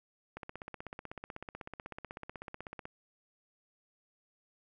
click train, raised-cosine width 0.5 ms, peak -27 dBFS, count 41, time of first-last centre 0.37-2.854 s, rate 16.1 Hz, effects none

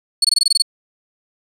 35% pulse tone bursts, 4398 Hz, C#8, 14 cents flat, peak -9 dBFS, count 9, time 0.22-0.622 s, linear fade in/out 5 ms, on 26 ms, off 21 ms, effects resampled to 32000 Hz

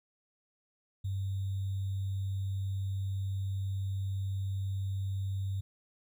sine tone with sample-and-hold, 97 Hz, G2, 18 cents flat, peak -31 dBFS, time 1.04-5.61 s, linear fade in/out 10 ms, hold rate 3675 Hz, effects none

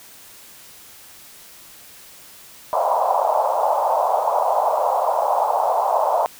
pink band-pass noise, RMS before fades -19 dBFS, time 2.73-6.26 s, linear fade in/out 0 ms, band 590 to 1000 Hz, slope 48 dB/octave, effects white hiss -44 dBFS RMS until 6.39 s

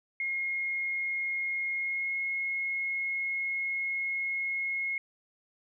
sine tone with pitch glide, 2149 to 2164 Hz, C7 to C#7, +46 to -42 cents, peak -29 dBFS, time 0.2-4.98 s, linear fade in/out 2 ms, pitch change +12 cents, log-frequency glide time 1.73-2.17 s, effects none

